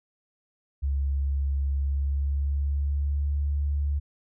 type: tone with pitch glide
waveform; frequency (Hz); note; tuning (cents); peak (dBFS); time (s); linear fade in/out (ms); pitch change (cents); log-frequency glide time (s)
sine; 69.3 to 71.87; C#2 to D2; 0 to -37; -23; 0.82-4; 20; +63; 1.78-3.37
effects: none